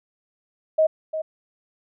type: tone with echo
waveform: sine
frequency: 630 Hz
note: D#5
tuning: 21 cents sharp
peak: -14 dBFS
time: 0.78-0.87 s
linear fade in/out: 10 ms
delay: 350 ms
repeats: 1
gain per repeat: -10 dB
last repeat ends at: 1.22 s
effects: none